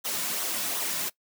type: noise with flanger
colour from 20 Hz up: white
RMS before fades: -30 dBFS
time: 0.04-1.1 s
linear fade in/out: 20 ms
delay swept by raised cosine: 0.41 to 2.51 ms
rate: 2.7 Hz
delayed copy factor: -0.5
effects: noise-tail reverb RT60 0.1 s tail -20 dB re dry + high-pass 150 Hz 12 dB/octave